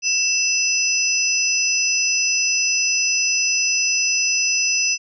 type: tone cluster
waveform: sine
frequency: 2665 / 5060 / 5930 Hz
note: E7 / D#8 / F#8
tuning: +18 / +28 / +3 cents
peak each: -21 dBFS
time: 0.02-4.98 s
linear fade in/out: 50 ms
effects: none